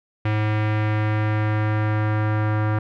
square tone with low-pass filter sweep, 107.1 Hz, A2, 46 cents flat, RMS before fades -21 dBFS, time 0.25-2.79 s, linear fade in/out 5 ms, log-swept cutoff 2300 to 1500 Hz, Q 1.9, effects none

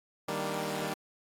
10% pulse chord, Eb major seventh, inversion none, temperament equal, 155.56 / 196 / 233.1 / 293.7 Hz, Eb3 / G3 / Bb3 / D4, 0 / 0 / 0 / 0 cents, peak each -29 / -28 / -32 / -33 dBFS, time 0.28-0.94 s, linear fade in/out 5 ms, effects AAC 48 kbps

